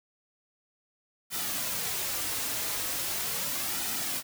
white noise with flanger, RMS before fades -32 dBFS, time 1.3-4.23 s, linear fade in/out 50 ms, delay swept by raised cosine 1.8 to 5.4 ms, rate 0.39 Hz, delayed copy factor -0.5, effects none

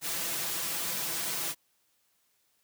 white noise with comb filter, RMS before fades -33 dBFS, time 0.01-1.55 s, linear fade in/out 50 ms, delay 6 ms, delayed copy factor +0.85, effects white hiss -72 dBFS RMS until 2.63 s + high-pass 60 Hz 12 dB/octave

